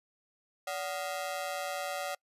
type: ring-modulated tone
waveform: sawtooth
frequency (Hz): 659.3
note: E5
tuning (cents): 0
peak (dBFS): -27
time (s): 0.67-2.15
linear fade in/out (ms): 5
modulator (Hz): 84.8
effects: noise-tail reverb RT60 0.1 s tail -26 dB re dry + resampled to 32000 Hz